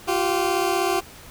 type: tone pair together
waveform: 20% pulse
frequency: 349.2 / 385.3 Hz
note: F4 / G4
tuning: 0 / -30 cents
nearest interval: major second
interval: 170 cents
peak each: -18 dBFS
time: 0.07-1.01 s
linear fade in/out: 20 ms
effects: pink hiss -44 dBFS RMS until 1.3 s